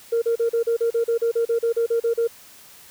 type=tone bursts; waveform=sine; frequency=463.8 Hz; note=A#4; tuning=9 cents flat; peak=-16 dBFS; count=16; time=0.12-2.275 s; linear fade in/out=10 ms; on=100 ms; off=37 ms; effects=tanh soft clip ceiling -14 dBFS + white hiss -47 dBFS RMS until 2.9 s